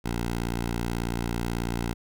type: tone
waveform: 10% pulse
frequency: 58.27 Hz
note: A#1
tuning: in tune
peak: -19 dBFS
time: 0.04-1.94 s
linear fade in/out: 20 ms
effects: none